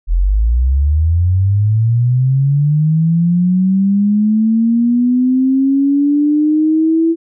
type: linear sweep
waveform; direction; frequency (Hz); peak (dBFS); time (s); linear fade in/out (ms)
sine; up; 39.99 to 332.4; -9; 0.07-7.16; 50
effects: none